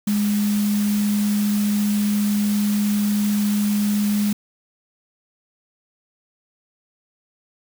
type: tone in noise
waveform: sine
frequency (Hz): 207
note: G#3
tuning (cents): -5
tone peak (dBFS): -17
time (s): 0.07-4.33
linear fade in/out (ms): 5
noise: white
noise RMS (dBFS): -32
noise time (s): 0.07-4.33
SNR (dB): +12
effects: none